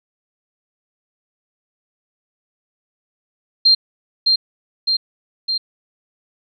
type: tone with echo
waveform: sine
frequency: 4183 Hz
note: C8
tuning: 1 cent flat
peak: -8 dBFS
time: 3.65-3.75 s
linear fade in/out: 10 ms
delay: 610 ms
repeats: 3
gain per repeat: -3 dB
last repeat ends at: 5.58 s
effects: none